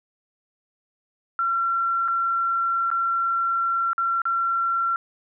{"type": "tone with dropouts", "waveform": "sine", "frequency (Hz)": 1362, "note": "F6", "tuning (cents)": -44, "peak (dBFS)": -20, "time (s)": [1.39, 4.96], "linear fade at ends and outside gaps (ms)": 1, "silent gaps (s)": [[2.079, 2.083], [2.903, 2.914], [3.932, 3.98], [4.218, 4.254]], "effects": []}